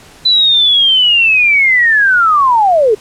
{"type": "linear sweep", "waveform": "sine", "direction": "down", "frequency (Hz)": [4017, 401.5], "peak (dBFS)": -6, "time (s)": [0.25, 2.95], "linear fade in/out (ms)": 10, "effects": ["pink hiss -39 dBFS RMS until 3 s", "low-pass 10000 Hz 12 dB/octave"]}